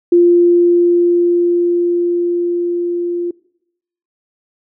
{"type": "tone with level ramp", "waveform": "sine", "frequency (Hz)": 348, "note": "F4", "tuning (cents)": -6, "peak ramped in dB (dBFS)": [-5, -16], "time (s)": [0.12, 3.31], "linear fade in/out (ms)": 5, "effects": ["noise-tail reverb RT60 0.8 s tail -23 dB re dry"]}